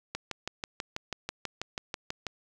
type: click train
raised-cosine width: 0.2 ms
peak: -16 dBFS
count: 14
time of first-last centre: 0.15-2.267 s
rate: 6.14 Hz
effects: none